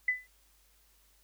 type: tone with exponential decay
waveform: sine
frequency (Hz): 2002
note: B6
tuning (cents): +23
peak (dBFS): -22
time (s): 0.08-0.27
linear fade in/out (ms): 5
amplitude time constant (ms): 40
effects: added 50 Hz sine -67 dBFS peak until 1.23 s + white hiss -67 dBFS RMS until 1.23 s